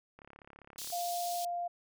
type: click train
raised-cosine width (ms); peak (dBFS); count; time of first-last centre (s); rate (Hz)
0.5; -37; 26; 0.19-0.902; 35.1
type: high-pass noise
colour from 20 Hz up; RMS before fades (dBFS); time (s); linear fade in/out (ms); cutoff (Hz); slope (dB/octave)
pink; -42; 0.78-1.45; 2; 3700; 24
type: tone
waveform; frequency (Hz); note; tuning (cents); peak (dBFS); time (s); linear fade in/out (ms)
sine; 698.5; F5; 0; -33; 0.92-1.68; 10
effects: none